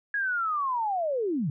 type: linear sweep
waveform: sine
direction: down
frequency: 1675 to 126.3 Hz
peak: -25 dBFS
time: 0.14-1.5 s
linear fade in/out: 2 ms
effects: none